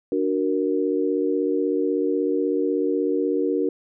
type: chord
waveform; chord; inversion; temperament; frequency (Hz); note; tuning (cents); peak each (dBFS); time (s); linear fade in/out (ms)
sine; D augmented; none; equal; 293.7 / 370 / 466.2; D4 / F#4 / A#4; 0 / 0 / 0; -24; 0.12-3.69; 2
effects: none